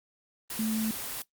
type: tone in noise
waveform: sine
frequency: 220 Hz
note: A3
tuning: in tune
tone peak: -27 dBFS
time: 0.59-0.91 s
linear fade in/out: 2 ms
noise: white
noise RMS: -36 dBFS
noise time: 0.5-1.22 s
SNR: +6 dB
effects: noise-tail reverb RT60 0.1 s tail -18 dB re dry + Opus 24 kbps